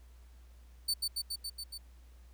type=tone with echo; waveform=sawtooth; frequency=4529 Hz; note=C#8; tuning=36 cents sharp; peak=-26 dBFS; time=0.88-0.94 s; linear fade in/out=10 ms; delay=140 ms; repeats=6; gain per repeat=-2 dB; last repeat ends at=1.78 s; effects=added 60 Hz sine -53 dBFS peak until 2.33 s + pink hiss -68 dBFS RMS until 2.33 s